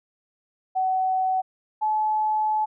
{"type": "tone pair in turn", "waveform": "sine", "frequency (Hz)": [752, 859.9], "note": ["F#5", "A5"], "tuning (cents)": [28, -40], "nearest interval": "major second", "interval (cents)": 232, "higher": "second", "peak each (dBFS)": -20, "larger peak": "neither", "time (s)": [[0.75, 1.42], [1.81, 2.66]], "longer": "second", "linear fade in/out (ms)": 20, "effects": []}